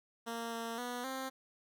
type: tone with pitch steps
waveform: 10% pulse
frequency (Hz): 231.2 / 229.8 / 244.8 / 263.8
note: A#3 / A#3 / B3 / C4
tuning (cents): -14 / -25 / -15 / +14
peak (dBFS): -30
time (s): 0.26-1.3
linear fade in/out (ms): 20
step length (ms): 260
effects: none